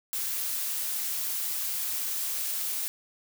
blue noise with amplitude modulation, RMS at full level -30 dBFS, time 0.13-2.88 s, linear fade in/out 0 ms, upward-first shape sine, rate 160 Hz, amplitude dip 25%, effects none

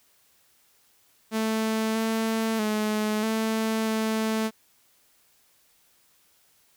sawtooth tone with pitch steps, 220.5 / 223.2 / 213.5 / 221.4 / 220.1 Hz, A3 / A3 / G#3 / A3 / A3, +4 / +25 / +48 / +11 / +1 cents, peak -20 dBFS, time 1.31-4.51 s, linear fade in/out 50 ms, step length 640 ms, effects white hiss -63 dBFS RMS until 6.76 s

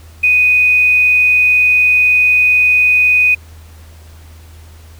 sine tone with quantisation, 2489 Hz, D#7, in tune, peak -7 dBFS, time 0.23-3.35 s, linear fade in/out 10 ms, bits 6, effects added 80 Hz sine -35 dBFS peak until 4.99 s + pink hiss -45 dBFS RMS until 4.99 s

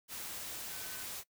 sine tone in noise, 1517 Hz, F#6, 43 cents sharp, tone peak -53 dBFS, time 0.68-1.06 s, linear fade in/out 50 ms, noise white, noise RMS -43 dBFS, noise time 0.08-1.24 s, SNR -13 dB, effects noise-tail reverb RT60 0.1 s tail -21 dB re dry

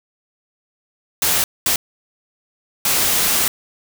white noise bursts at uneven times, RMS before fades -17 dBFS, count 3, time 1.22-1.44 / 1.66-1.76 / 2.85-3.48 s, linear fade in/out 2 ms, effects none

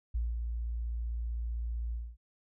sine tone with ADSR envelope, 57.8 Hz, A#1, 14 cents flat, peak -28 dBFS, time 0.14-2.17 s, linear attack 12 ms, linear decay 200 ms, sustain -4 dB, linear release 240 ms, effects none

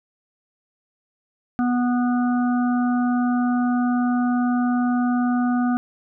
harmonic tone, 245.6 Hz, B3, 9 cents flat, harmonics 1 / 3 / 5 / 6, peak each -18 / -28 / -32 / -34 dBFS, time 1.59-5.77 s, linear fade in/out 0 ms, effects none

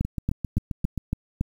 two click trains, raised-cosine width 5 ms, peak -11 / -15 dBFS, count 6 / 8, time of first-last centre 0.01-1.411 / 0.05-0.977 s, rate 3.57 / 7.55 Hz, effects 8-bit

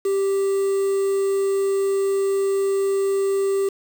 triangle tone with quantisation, 392 Hz, G4, in tune, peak -16 dBFS, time 0.05-3.69 s, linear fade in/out 5 ms, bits 6, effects none

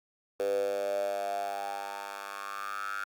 10% pulse tone with high-pass filter sweep, 99.9 Hz, G2, 33 cents sharp, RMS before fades -34 dBFS, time 0.4-3.04 s, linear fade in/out 0 ms, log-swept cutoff 470 to 1400 Hz, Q 8.7, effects Opus 48 kbps

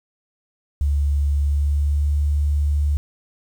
sine tone with pitch glide, 71.7 to 73.12 Hz, D2 to D2, -41 to -7 cents, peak -16 dBFS, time 0.81-2.97 s, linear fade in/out 0 ms, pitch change +34 cents, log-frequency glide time 1.38-2.12 s, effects 8-bit

